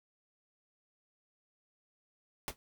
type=noise with exponential decay; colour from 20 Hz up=pink; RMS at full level=-32 dBFS; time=2.48-2.56 s; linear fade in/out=0 ms; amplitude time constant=16 ms; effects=none